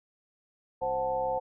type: chord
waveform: sine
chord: F# diminished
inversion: second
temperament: equal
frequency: 523.3 / 740 / 880 Hz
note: C5 / F#5 / A5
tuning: 0 / 0 / 0 cents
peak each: -30 / -33 / -32 dBFS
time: 0.81-1.4 s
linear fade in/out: 20 ms
type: click train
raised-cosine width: 3 ms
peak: -37 dBFS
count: 38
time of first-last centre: 0.82-1.376 s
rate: 66.6 Hz
effects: none